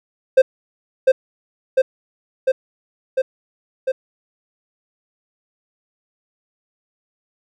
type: tone with echo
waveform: triangle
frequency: 523.3 Hz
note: C5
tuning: in tune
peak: -4 dBFS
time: 0.37-0.42 s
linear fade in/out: 10 ms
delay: 700 ms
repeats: 5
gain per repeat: -2 dB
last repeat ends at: 3.92 s
effects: none